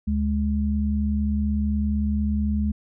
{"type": "tone pair together", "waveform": "sine", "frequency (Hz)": [73.42, 209.3], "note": ["D2", "G#3"], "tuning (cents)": [0, 14], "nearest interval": "octave + tritone", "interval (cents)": 1814, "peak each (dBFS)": -23, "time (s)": [0.07, 2.72], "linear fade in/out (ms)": 10, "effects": []}